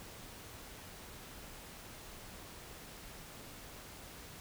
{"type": "silence", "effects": ["pink hiss -51 dBFS RMS until 4.4 s"]}